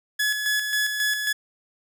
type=tone with tremolo; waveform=sawtooth; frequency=1700 Hz; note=G#6; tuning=40 cents sharp; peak=-17 dBFS; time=0.19-1.33 s; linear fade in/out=10 ms; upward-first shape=square; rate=3.7 Hz; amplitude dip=45%; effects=none